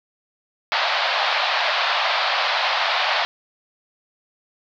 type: band-pass noise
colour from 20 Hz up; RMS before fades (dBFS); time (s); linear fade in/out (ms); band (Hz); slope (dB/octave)
pink; -21; 0.72-3.25; 0; 620 to 4600; 48
effects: none